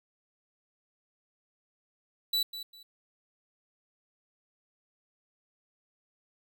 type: tone with echo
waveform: 45% pulse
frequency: 3951 Hz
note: B7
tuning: in tune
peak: -26 dBFS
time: 2.33-2.43 s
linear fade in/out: 5 ms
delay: 200 ms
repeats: 2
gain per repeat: -12 dB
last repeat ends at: 2.83 s
effects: none